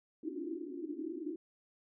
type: band-pass noise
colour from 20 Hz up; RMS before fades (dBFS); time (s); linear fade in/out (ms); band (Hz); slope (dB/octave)
pink; -41; 0.23-1.36; 5; 280 to 360; 96
effects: none